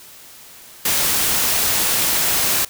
white noise, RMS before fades -18 dBFS, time 0.85-2.65 s, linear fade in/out 5 ms, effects white hiss -42 dBFS RMS until 2.69 s

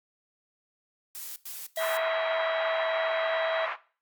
blue noise bursts, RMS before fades -39 dBFS, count 3, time 1.15-1.97 s, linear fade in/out 0 ms, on 210 ms, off 95 ms
harmonic tone, 650 Hz, E5, 24 cents flat, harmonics 1 / 3 / 5 / 6, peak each -28 / -38 / -42 / -44 dBFS, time 1.77-3.66 s, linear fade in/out 5 ms
pink band-pass noise, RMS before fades -33 dBFS, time 1.78-3.77 s, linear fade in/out 50 ms, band 830 to 2200 Hz, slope 24 dB/octave
effects noise-tail reverb RT60 0.4 s tail -18 dB re dry + Opus 48 kbps

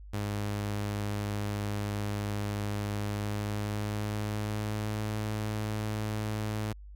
sawtooth tone with pitch glide, 103.1 to 107.04 Hz, G#2 to A2, -12 to -47 cents, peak -27 dBFS, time 0.13-6.73 s, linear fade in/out 10 ms, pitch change +65 cents, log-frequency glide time 2.96-5.17 s, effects added 50 Hz sine -44 dBFS peak until 6.95 s

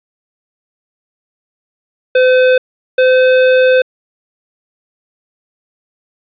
square tone pair in turn, 510 / 512.6 Hz, C5 / C5, -44 / -36 cents, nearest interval unison, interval 8 cents, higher second, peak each -7 dBFS, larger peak neither, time 2.15-2.58 / 2.98-3.82 s, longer second, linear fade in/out 5 ms, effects resampled to 8000 Hz + 8-bit

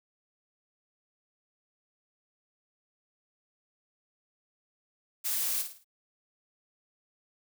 blue noise with echo, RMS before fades -31 dBFS, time 5.24-5.63 s, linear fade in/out 20 ms, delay 54 ms, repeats 4, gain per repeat -8 dB, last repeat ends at 5.846 s, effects none

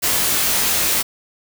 white noise with comb filter, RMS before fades -18 dBFS, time 0.02-1.03 s, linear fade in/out 20 ms, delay 20 ms, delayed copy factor -0.95, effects none

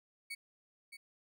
35% pulse tone with echo, 2232 Hz, C#7, 11 cents sharp, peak -38 dBFS, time 0.3-0.35 s, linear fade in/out 10 ms, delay 620 ms, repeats 1, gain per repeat -8 dB, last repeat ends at 0.97 s, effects none

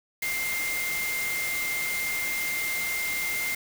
sine tone in noise, 2100 Hz, C7, 6 cents sharp, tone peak -28 dBFS, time 0.22-3.55 s, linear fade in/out 5 ms, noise white, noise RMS -33 dBFS, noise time 0.22-3.55 s, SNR +2 dB, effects none

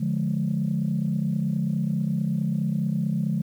sine chord, D diminished, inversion none, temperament just, 146.83 / 176.2 / 211.4 Hz, D3 / F3 / Ab3, 0 / +16 / +31 cents, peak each -26 dBFS, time 0-3.42 s, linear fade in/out 10 ms, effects tanh soft clip ceiling -15 dBFS + 9-bit

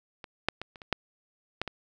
clicks, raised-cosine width 0.3 ms, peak -25 / -8 / -20 / -30 / -28 / -9 / -13 / -19 dBFS, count 8, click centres 0.242 / 0.486 / 0.616 / 0.758 / 0.818 / 0.927 / 1.616 / 1.677 s, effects none

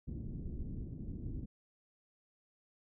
pink low-pass noise, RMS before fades -42 dBFS, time 0.07-1.46 s, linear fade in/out 10 ms, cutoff 290 Hz, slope 24 dB/octave, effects none

